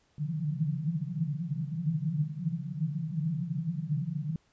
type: band-pass noise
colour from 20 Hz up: white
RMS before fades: -32 dBFS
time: 0.18-4.36 s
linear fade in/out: 2 ms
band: 140 to 170 Hz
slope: 96 dB/octave
effects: pink hiss -69 dBFS RMS until 4.52 s + resampled to 16000 Hz